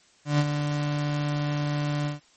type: tone with ADSR envelope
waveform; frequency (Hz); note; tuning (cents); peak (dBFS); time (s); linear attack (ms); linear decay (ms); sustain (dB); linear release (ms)
35% pulse; 146.83; D3; 0; -16; 0.25-2.2; 140; 49; -7; 140
effects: white hiss -59 dBFS RMS until 2.36 s + MP3 32 kbps